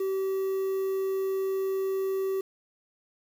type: tone with quantisation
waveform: triangle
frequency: 384.4 Hz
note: G4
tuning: 34 cents flat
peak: -24 dBFS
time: 0-2.41 s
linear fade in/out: 5 ms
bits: 8
effects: none